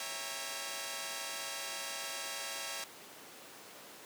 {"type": "chord", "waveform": "5% pulse", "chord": "C# diminished seventh", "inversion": "none", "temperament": "equal with one note detuned", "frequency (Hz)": [554.4, 659.3, 803.7, 932.3], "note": ["C#5", "E5", "G5", "Bb5"], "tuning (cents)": [0, 0, 43, 0], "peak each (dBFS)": -33, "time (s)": [0, 2.84], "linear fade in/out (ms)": 2, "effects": ["pink hiss -51 dBFS RMS until 4.05 s", "high-pass 300 Hz 12 dB/octave"]}